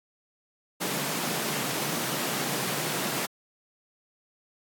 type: high-pass noise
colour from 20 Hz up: pink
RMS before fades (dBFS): -30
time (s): 0.8-3.27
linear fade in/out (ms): 20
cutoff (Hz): 130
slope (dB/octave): 96
effects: AAC 64 kbps